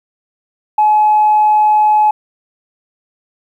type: tone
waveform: sine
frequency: 850 Hz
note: G#5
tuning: 40 cents sharp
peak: -6 dBFS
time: 0.78-2.11 s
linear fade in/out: 5 ms
effects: tanh soft clip ceiling -3 dBFS + 8-bit